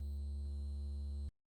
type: tone with quantisation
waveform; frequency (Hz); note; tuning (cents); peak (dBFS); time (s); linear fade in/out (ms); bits
triangle; 71.1; C#2; +45; -37; 0-1.29; 5; 11
effects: Opus 24 kbps